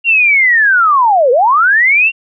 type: linear two-way sweep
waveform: sine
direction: down then up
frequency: 2794 to 464.4 to 2794 Hz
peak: -6 dBFS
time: 0.04-2.12 s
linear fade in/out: 50 ms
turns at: 1.31 s
effects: none